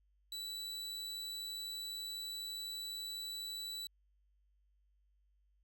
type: tone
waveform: 40% pulse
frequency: 3951 Hz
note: B7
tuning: in tune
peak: -40 dBFS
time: 0.32-3.87 s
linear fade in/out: 2 ms
effects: added 50 Hz sine -70 dBFS peak until 5.63 s